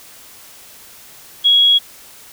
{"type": "tone", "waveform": "sine", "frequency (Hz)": 3322, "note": "G#7", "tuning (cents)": 0, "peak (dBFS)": -8, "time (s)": [1.44, 1.79], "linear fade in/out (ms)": 20, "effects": ["white hiss -41 dBFS RMS until 2.32 s"]}